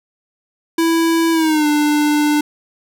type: tone with pitch glide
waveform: square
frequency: 330 to 297.4 Hz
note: E4 to D4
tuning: +2 to +22 cents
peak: -13 dBFS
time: 0.78-2.41 s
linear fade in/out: 5 ms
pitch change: -180 cents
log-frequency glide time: 1.32-1.67 s
effects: none